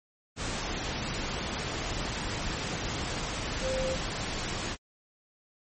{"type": "tone in noise", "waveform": "sine", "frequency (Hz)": 523.3, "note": "C5", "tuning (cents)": 0, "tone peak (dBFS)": -29, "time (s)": [3.61, 3.97], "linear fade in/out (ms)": 50, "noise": "pink", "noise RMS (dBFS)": -33, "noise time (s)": [0.36, 4.77], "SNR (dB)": 1, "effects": ["MP3 32 kbps"]}